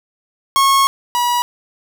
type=tone pair in turn; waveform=45% pulse; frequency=1093 / 969 Hz; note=C#6 / B5; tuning=-25 / -33 cents; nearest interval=major second; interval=208 cents; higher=first; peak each=-10 / -14 dBFS; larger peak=first; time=0.56-0.87 / 1.15-1.42 s; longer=first; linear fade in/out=0 ms; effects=none